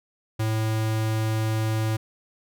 square tone, 110 Hz, A2, in tune, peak -23 dBFS, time 0.39-1.97 s, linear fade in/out 10 ms, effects none

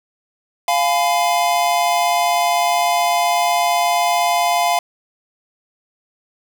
square chord, F diminished, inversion none, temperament just, 698.5 / 838.1 / 1005.8 Hz, F5 / Ab5 / Cb6, 0 / +16 / +31 cents, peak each -17 / -22 / -22 dBFS, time 0.68-4.79 s, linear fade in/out 2 ms, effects none

